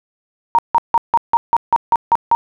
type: tone bursts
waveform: sine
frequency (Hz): 932.3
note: A#5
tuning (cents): 0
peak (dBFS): -8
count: 10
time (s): 0.55-2.35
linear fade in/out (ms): 0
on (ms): 36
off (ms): 160
effects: none